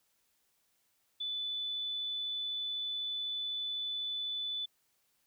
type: tone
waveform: sine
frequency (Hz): 3488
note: A7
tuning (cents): -16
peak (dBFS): -34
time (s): 1.2-4.66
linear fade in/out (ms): 10
effects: white hiss -75 dBFS RMS until 5.26 s